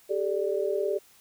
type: chord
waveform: sine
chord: G suspended second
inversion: none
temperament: equal with one note detuned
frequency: 392 / 430.9 / 587.3 Hz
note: G4 / A4 / D5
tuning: 0 / -36 / 0 cents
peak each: -28 / -30 / -30 dBFS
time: 0.09-0.99 s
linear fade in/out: 20 ms
effects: white hiss -58 dBFS RMS until 1.2 s